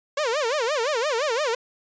sawtooth tone with vibrato, 526 Hz, C5, 9 cents sharp, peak -18 dBFS, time 0.17-1.55 s, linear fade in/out 5 ms, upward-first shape sine, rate 5.8 Hz, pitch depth 280 cents each way, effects resampled to 16000 Hz

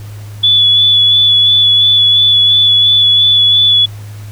sine tone with vibrato, 3433 Hz, A7, 43 cents flat, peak -5 dBFS, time 0.43-3.86 s, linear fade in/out 10 ms, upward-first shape sine, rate 2.9 Hz, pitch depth 19 cents each way, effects added 104 Hz sine -25 dBFS peak until 4.31 s + pink hiss -39 dBFS RMS until 4.31 s

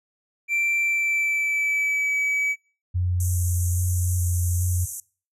triangle tone with pitch glide, 2349 to 2283 Hz, D7 to D7, 0 to -50 cents, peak -19 dBFS, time 0.48-2.56 s, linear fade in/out 50 ms, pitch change -50 cents, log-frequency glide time 0.78-2.16 s
sine tone with vibrato, 88.9 Hz, F2, 31 cents sharp, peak -20 dBFS, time 2.94-4.86 s, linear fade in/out 20 ms, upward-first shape square, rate 1.2 Hz, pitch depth 15 cents each way
pink band-pass noise, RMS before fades -34 dBFS, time 3.2-5 s, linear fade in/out 2 ms, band 6100 to 13000 Hz, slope 96 dB/octave
effects noise-tail reverb RT60 0.4 s tail -24 dB re dry

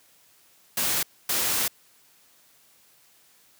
white noise bursts at uneven times, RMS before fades -25 dBFS, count 2, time 0.77-1.03 / 1.29-1.68 s, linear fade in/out 5 ms, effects white hiss -59 dBFS RMS until 3.59 s + high-pass 80 Hz 12 dB/octave

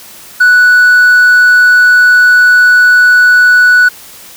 sine tone with hard clipping, 1479 Hz, F#6, 1 cent flat, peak -3 dBFS, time 0.4-3.89 s, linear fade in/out 10 ms, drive 2 dB, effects white hiss -33 dBFS RMS until 4.36 s

